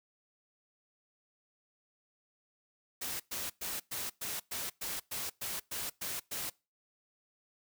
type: noise bursts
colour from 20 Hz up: white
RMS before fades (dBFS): -38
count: 12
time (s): 3.01-6.5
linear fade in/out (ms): 10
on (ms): 190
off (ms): 110
effects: noise-tail reverb RT60 0.3 s tail -24 dB re dry